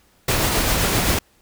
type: noise with tremolo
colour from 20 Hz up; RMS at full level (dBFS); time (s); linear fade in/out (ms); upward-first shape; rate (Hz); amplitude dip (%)
pink; -18; 0.28-1.19; 5; triangle; 7.6; 30
effects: pink hiss -58 dBFS RMS until 1.41 s